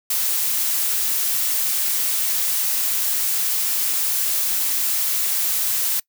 blue noise, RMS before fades -21 dBFS, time 0.1-6 s, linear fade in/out 5 ms, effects noise-tail reverb RT60 0.1 s tail -24 dB re dry

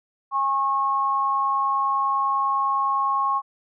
sine tone pair together, 819.9 / 1090 Hz, G#5 / C#6, -22 / -29 cents, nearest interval perfect fourth, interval 493 cents, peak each -27 / -20 dBFS, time 0.31-3.42 s, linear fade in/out 50 ms, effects none

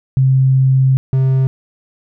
sine / triangle tone pair in turn, 132.3 / 132.3 Hz, C3 / C3, +20 / +20 cents, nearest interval unison, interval 0 cents, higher neither, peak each -8 dBFS, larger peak neither, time 0.17-0.97 / 1.13-1.47 s, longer first, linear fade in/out 0 ms, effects none

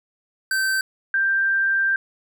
square / sine tone pair in turn, 1550 / 1578 Hz, G6 / G6, -20 / +11 cents, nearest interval unison, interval 31 cents, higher second, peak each -20 / -17 dBFS, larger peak second, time 0.51-0.81 / 1.14-1.96 s, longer second, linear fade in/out 2 ms, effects none

